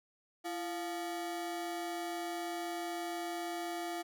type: ring-modulated tone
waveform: 40% pulse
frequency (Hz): 521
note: C5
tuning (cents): -7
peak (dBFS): -33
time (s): 0.44-4.03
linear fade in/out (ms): 20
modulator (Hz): 182
effects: none